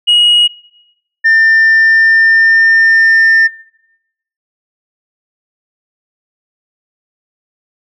sine tone pair in turn, 2894 / 1800.1 Hz, F#7 / A6, -39 / +39 cents, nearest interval minor sixth, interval 822 cents, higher first, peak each -3 dBFS, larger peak neither, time 0.07-0.48 / 1.24-3.48 s, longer second, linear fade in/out 20 ms, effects noise-tail reverb RT60 0.9 s tail -22 dB re dry + tanh soft clip ceiling -3 dBFS

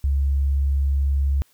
sine tone, 69.3 Hz, C#2, in tune, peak -17 dBFS, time 0.04-1.42 s, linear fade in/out 0 ms, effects white hiss -60 dBFS RMS until 1.53 s

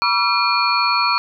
sine tone cluster, 968 / 1148 / 1353 / 2407 / 4354 Hz, B5 / D6 / E6 / D7 / C#8, -35 / -40 / +45 / +42 / -32 cents, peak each -21 dBFS, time 0.02-1.18 s, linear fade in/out 0 ms, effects none

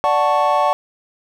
triangle chord, D major seventh, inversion none, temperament equal, 587.3 / 740 / 880 / 1108.7 Hz, D5 / F#5 / A5 / C#6, 0 / 0 / 0 / 0 cents, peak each -17 dBFS, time 0.04-0.73 s, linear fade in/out 0 ms, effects none

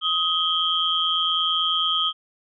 sine tone cluster, 1259 / 3116 / 3285 Hz, D#6 / G7 / G#7, +20 / -11 / -20 cents, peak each -25 / -23 / -24 dBFS, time 0.01-2.13 s, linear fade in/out 50 ms, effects none

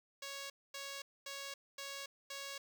5% pulse tone bursts, 554.4 Hz, C#5, in tune, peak -32 dBFS, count 5, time 0.22-2.58 s, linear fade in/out 5 ms, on 280 ms, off 240 ms, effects none

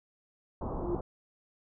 pink low-pass noise, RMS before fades -36 dBFS, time 0.61-1.01 s, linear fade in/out 5 ms, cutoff 1100 Hz, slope 48 dB/octave
sine tone with exponential growth, 349.2 Hz, F4, in tune, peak -26 dBFS, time 0.65-0.95 s, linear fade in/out 2 ms, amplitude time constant 64 ms
effects none

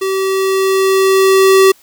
square tone with level ramp, 384.1 Hz, G4, 35 cents flat, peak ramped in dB -15 to -5 dBFS, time 0.01-1.72 s, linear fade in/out 10 ms, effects white hiss -48 dBFS RMS until 1.82 s

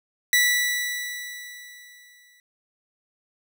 sawtooth tone with exponential decay, 1961 Hz, B6, 13 cents flat, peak -12 dBFS, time 0.33-2.4 s, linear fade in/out 1 ms, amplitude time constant 450 ms, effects none

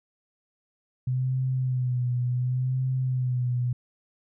sine tone with vibrato, 126.6 Hz, B2, 43 cents sharp, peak -23 dBFS, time 1.07-3.73 s, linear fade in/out 5 ms, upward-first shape sine, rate 0.69 Hz, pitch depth 47 cents each way, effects none

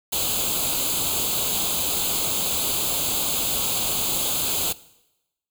white noise with comb filter, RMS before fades -24 dBFS, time 0.12-4.73 s, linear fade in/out 10 ms, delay 0.27 ms, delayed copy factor +0.85, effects noise-tail reverb RT60 0.9 s tail -19 dB re dry

